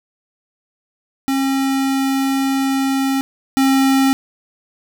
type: tone pair in turn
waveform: square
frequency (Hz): 269.9 / 268.8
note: C#4 / C4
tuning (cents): -46 / +47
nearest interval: unison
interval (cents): 7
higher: first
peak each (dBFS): -16 / -12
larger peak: second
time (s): 1.28-3.21 / 3.57-4.13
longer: first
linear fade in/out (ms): 0
effects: none